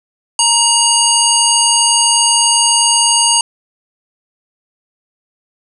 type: harmonic tone with a mistuned harmonic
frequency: 932.3 Hz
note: A#5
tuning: in tune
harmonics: 1 / 3 / 5 / 7 / 9 / 10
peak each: -16 / -16 / -16 / -16 / -16 / -16 dBFS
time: 0.39-3.41 s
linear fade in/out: 2 ms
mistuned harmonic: 3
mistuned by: +35 cents
effects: none